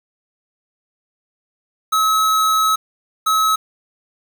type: tone bursts at uneven times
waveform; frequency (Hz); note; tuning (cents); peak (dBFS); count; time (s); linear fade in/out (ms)
square; 1286; E6; -43; -14; 2; 1.92-2.76 / 3.26-3.56; 10
effects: 7-bit